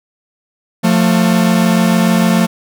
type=tone pair together; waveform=45% pulse; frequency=177.4 / 224.1 Hz; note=F3 / A3; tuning=+27 / +32 cents; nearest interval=major third; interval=405 cents; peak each=-12 dBFS; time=0.83-2.47 s; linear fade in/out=20 ms; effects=none